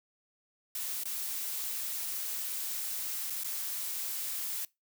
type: noise with dropouts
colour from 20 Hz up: blue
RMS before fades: -36 dBFS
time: 0.75-4.65 s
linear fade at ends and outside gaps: 2 ms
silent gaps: 1.036-1.054 / 3.3-3.304 / 3.436-3.444 s
effects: noise-tail reverb RT60 0.2 s tail -22 dB re dry